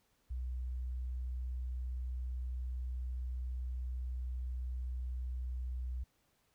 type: tone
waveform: sine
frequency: 62.4 Hz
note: B1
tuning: 19 cents sharp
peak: -36 dBFS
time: 0.3-6.04 s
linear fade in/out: 10 ms
effects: pink hiss -75 dBFS RMS until 6.54 s